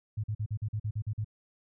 sine tone bursts, 106.8 Hz, G#2, 49 cents sharp, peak -29 dBFS, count 10, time 0.17-1.246 s, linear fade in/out 10 ms, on 68 ms, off 44 ms, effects none

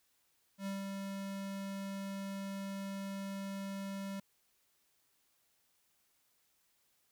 square tone with ADSR envelope, 196 Hz, G3, in tune, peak -37 dBFS, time 0.58-4.2 s, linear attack 84 ms, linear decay 160 ms, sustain -3 dB, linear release 5 ms, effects white hiss -75 dBFS RMS until 7.11 s

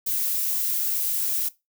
violet noise, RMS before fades -25 dBFS, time 0.06-1.49 s, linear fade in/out 10 ms, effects noise-tail reverb RT60 0.2 s tail -18 dB re dry

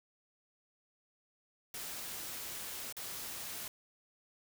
white noise with dropouts, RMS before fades -43 dBFS, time 1.74-3.68 s, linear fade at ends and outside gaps 2 ms, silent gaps 2.925-2.967 s, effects none

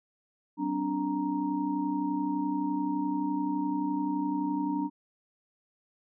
sine tone cluster, 191.7 / 260.2 / 291.9 / 934 Hz, G3 / C4 / D4 / A#5, -38 / -9 / -10 / +3 cents, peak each -37 / -35 / -29 / -35 dBFS, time 0.57-4.9 s, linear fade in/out 50 ms, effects none

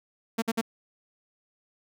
sawtooth tone bursts, 226.7 Hz, A#3, 48 cents flat, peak -20 dBFS, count 3, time 0.38-0.614 s, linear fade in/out 10 ms, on 42 ms, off 54 ms, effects none

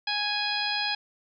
harmonic tone with a mistuned harmonic, 830.6 Hz, G#5, in tune, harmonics 1 / 2 / 3 / 4 / 5 / 6, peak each -33 / -33 / -33 / -33 / -33 / -33 dBFS, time 0.07-0.95 s, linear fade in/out 5 ms, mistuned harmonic 5, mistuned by -20 cents, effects none

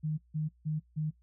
sine tone bursts, 154.1 Hz, D#3, 16 cents flat, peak -29 dBFS, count 4, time 0.03-1.11 s, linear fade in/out 20 ms, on 150 ms, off 160 ms, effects noise-tail reverb RT60 0.1 s tail -19 dB re dry + added 60 Hz sine -62 dBFS peak until 1.22 s

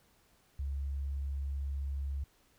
sine tone, 69.3 Hz, C#2, in tune, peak -33 dBFS, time 0.59-2.24 s, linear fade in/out 5 ms, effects pink hiss -68 dBFS RMS until 2.58 s

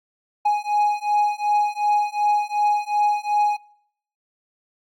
triangle beating tone pair, 830.6 / 833.3 Hz, G#5 / G#5, 0 / +6 cents, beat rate 2.7 Hz, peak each -19 dBFS, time 0.45-3.57 s, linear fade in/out 10 ms, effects noise-tail reverb RT60 0.7 s tail -24 dB re dry + AAC 64 kbps

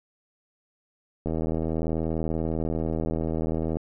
click train, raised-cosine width 2 ms, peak -15 dBFS, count 203, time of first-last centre 1.26-3.769 s, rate 80.5 Hz, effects none

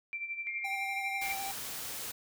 sine tone with tremolo, 2349 Hz, D7, in tune, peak -33 dBFS, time 0.13-1.36 s, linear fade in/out 0 ms, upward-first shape sine, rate 12 Hz, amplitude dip 65%
sine tone, 2126 Hz, C7, 27 cents sharp, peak -38 dBFS, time 0.47-1.32 s, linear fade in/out 0 ms
square tone with vibrato, 782 Hz, G5, 4 cents flat, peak -38 dBFS, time 0.64-1.52 s, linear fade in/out 10 ms, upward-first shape square, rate 12 Hz, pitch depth 14 cents each way
white noise, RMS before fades -40 dBFS, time 1.21-2.12 s, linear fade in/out 10 ms
effects none

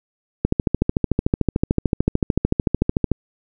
click train, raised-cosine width 3 ms, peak -3 dBFS, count 37, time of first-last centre 0.45-3.117 s, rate 13.5 Hz, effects none

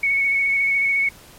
sine tone with vibrato, 2217 Hz, C#7, in tune, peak -16 dBFS, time 0.03-1.09 s, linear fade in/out 5 ms, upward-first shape square, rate 14 Hz, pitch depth 14 cents each way, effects pink hiss -46 dBFS RMS until 1.38 s + MP3 64 kbps

